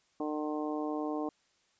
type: harmonic tone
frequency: 151.5 Hz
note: D#3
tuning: 46 cents flat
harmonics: 2 / 3 / 4 / 5 / 6 / 7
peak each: -34 / -39 / -41 / -41 / -47 / -44 dBFS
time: 0.2-1.29 s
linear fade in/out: 2 ms
effects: white hiss -71 dBFS RMS until 1.79 s + resampled to 16000 Hz